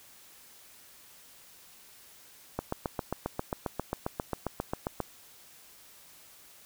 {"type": "click train", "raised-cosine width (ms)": 1, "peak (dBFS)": -16, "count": 19, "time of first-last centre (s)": [2.59, 5.003], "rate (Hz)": 7.46, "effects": ["white hiss -55 dBFS RMS until 6.65 s"]}